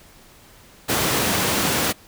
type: high-pass noise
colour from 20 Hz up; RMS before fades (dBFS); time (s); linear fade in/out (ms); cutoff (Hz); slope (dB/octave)
pink; -21; 0.88-1.93; 20; 130; 12
effects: pink hiss -49 dBFS RMS until 2.07 s